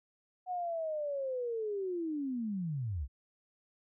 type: linear sweep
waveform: sine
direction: down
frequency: 740 to 58.1 Hz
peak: -33 dBFS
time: 0.46-3.08 s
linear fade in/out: 50 ms
effects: none